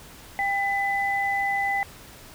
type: tone pair together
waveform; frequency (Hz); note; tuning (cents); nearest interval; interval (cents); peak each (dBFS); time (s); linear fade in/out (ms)
sine; 795 / 2003; G5 / B6; +24 / +24; octave + major third; 1600; -25; 0.39-1.83; 0
effects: pink hiss -46 dBFS RMS until 2.34 s